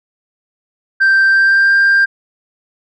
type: tone with pitch glide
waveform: sine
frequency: 1568 to 1590.8 Hz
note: G6 to G6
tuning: 0 to +25 cents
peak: -5 dBFS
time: 1-2.06 s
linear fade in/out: 20 ms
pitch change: +25 cents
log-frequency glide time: 1.27-1.74 s
effects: tanh soft clip ceiling -6 dBFS